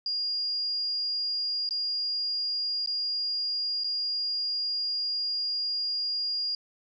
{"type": "tone with dropouts", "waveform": "sine", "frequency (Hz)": 4834, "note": "D8", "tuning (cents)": 49, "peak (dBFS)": -27, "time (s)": [0.06, 6.55], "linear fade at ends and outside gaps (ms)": 2, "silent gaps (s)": [[1.691, 1.708], [2.861, 2.873], [3.837, 3.843]], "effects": []}